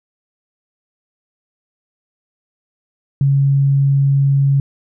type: tone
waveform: sine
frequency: 138.59 Hz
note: C#3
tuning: in tune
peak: -10 dBFS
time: 3.21-4.6 s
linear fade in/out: 2 ms
effects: none